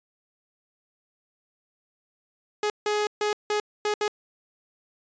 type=tone bursts at uneven times; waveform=sawtooth; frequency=419.3 Hz; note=G#4; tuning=17 cents sharp; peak=-19 dBFS; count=6; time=2.63-2.7 / 2.86-3.07 / 3.21-3.33 / 3.5-3.6 / 3.85-3.94 / 4.01-4.08 s; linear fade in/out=2 ms; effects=resampled to 16000 Hz